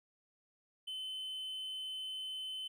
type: tone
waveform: triangle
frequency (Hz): 3051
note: G7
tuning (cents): -48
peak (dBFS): -38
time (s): 0.87-2.68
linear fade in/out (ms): 10
effects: none